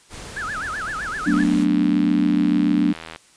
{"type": "noise", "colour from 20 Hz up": "pink", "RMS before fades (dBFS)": -36, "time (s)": [0.09, 1.67], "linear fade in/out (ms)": 50}
{"type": "tone with vibrato", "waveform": "sine", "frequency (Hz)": 1480, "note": "F#6", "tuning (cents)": 0, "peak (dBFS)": -25, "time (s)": [0.36, 1.44], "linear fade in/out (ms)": 10, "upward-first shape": "sine", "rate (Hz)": 7.8, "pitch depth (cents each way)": 300}
{"type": "chord", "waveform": "sine", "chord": "B minor seventh", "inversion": "second", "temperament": "equal", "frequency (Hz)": [185, 220, 246.9, 293.7], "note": ["F#3", "A3", "B3", "D4"], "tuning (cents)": [0, 0, 0, 0], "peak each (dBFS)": [-22, -23, -22, -18], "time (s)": [1.26, 2.93], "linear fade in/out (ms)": 10}
{"type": "click train", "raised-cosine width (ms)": 0.3, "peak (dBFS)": -18, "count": 149, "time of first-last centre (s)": [1.34, 3.16], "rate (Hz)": 81.3}
{"effects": ["white hiss -53 dBFS RMS until 3.36 s", "resampled to 22050 Hz"]}